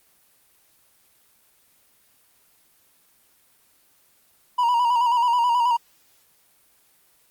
triangle tone with vibrato, 960 Hz, B5, 49 cents flat, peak -15 dBFS, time 4.58-5.77 s, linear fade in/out 10 ms, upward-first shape square, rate 9.3 Hz, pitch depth 48 cents each way, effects white hiss -60 dBFS RMS until 7.3 s + Opus 24 kbps

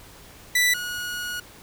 sawtooth tone pair in turn, 1975.5 / 1452.1 Hz, B6 / F#6, 0 / -33 cents, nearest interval perfect fourth, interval 533 cents, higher first, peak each -14 / -25 dBFS, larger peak first, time 0.55-0.74 / 0.74-1.4 s, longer second, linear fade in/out 5 ms, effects pink hiss -47 dBFS RMS until 1.62 s

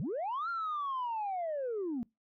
sine linear two-way sweep, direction up then down, 119.3 to 1401 to 221.8 Hz, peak -31 dBFS, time 0-2.03 s, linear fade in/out 0 ms, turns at 0.49 s, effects noise-tail reverb RT60 0.2 s tail -25 dB re dry + tanh soft clip ceiling -30 dBFS

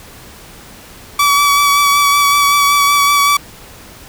sawtooth tone with vibrato, 1144 Hz, D6, 46 cents flat, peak -5 dBFS, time 1.19-3.37 s, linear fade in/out 5 ms, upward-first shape sine, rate 5.3 Hz, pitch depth 18 cents each way, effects pink hiss -37 dBFS RMS until 4.08 s

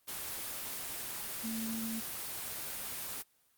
sine tone in noise, 225 Hz, A3, 39 cents sharp, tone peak -36 dBFS, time 1.43-2.01 s, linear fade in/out 20 ms, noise white, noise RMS -40 dBFS, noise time 0.07-3.23 s, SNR +1 dB, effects white hiss -71 dBFS RMS until 3.57 s + Opus 24 kbps

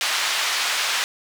white band-pass noise, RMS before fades -23 dBFS, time 0.01-1.04 s, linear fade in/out 0 ms, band 950 to 4400 Hz, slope 12 dB/octave, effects none

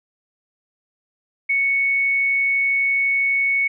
sine tone, 2217 Hz, C#7, in tune, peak -16 dBFS, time 1.49-3.68 s, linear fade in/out 10 ms, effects none

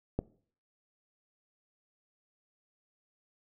click, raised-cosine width 2 ms, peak -16 dBFS, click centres 0.19 s, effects noise-tail reverb RT60 0.5 s tail -21 dB re dry

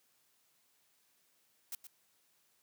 blue noise with echo, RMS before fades -41 dBFS, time 1.72-1.75 s, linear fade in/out 2 ms, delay 120 ms, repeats 1, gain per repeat -10 dB, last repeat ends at 1.87 s, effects white hiss -73 dBFS RMS until 2.62 s + high-pass 100 Hz 12 dB/octave

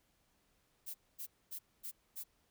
violet noise bursts, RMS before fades -44 dBFS, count 5, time 0.86-2.24 s, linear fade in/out 20 ms, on 84 ms, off 240 ms, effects pink hiss -75 dBFS RMS until 2.5 s

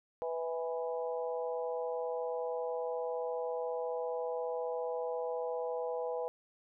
harmonic tone with a mistuned harmonic, 165.2 Hz, E3, 4 cents sharp, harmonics 3 / 4 / 5 / 6, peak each -35 / -41 / -42 / -47 dBFS, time 0.22-6.28 s, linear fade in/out 0 ms, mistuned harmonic 4, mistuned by -28 cents, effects none

